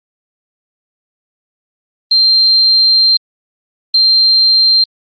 sine tone bursts at uneven times, 4162 Hz, C8, 10 cents flat, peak -6 dBFS, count 2, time 2.11-3.17 / 3.94-4.84 s, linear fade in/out 5 ms, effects Opus 24 kbps

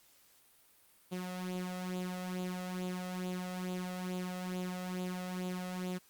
sawtooth tone with flanger, 182.2 Hz, F#3, 26 cents flat, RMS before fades -39 dBFS, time 1.11-5.99 s, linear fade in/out 20 ms, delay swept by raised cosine 0.27 to 1.57 ms, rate 2.3 Hz, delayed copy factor +0.6, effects white hiss -65 dBFS RMS until 6.09 s + Opus 48 kbps

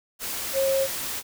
sine tone in noise, 540 Hz, C#5, 45 cents flat, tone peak -20 dBFS, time 0.53-0.88 s, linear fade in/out 50 ms, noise white, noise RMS -31 dBFS, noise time 0.19-1.23 s, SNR +8 dB, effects none

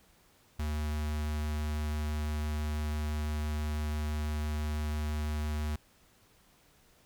square tone with notch filter, 75.5 Hz, D2, 48 cents sharp, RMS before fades -33 dBFS, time 0.59-5.76 s, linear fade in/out 5 ms, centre 470 Hz, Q 1.7, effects pink hiss -64 dBFS RMS until 7.05 s

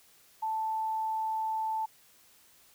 sine tone, 880 Hz, A5, in tune, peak -29 dBFS, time 0.42-1.86 s, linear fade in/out 10 ms, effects white hiss -61 dBFS RMS until 2.74 s

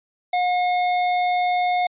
sine tone with hard clipping, 720 Hz, F#5, 47 cents flat, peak -20 dBFS, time 0.33-1.87 s, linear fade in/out 5 ms, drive 17 dB, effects resampled to 8000 Hz

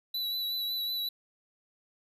square tone with vibrato, 3951 Hz, B7, in tune, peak -31 dBFS, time 0.14-1.09 s, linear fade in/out 5 ms, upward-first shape triangle, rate 5.4 Hz, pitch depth 29 cents each way, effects none

